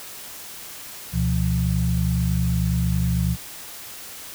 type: tone cluster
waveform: sine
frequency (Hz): 70.9 / 123.5 / 172.8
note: C#2 / B2 / F3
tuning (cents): +40 / 0 / -18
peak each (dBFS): -23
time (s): 1.12-3.37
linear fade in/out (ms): 50
effects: white hiss -38 dBFS RMS until 4.34 s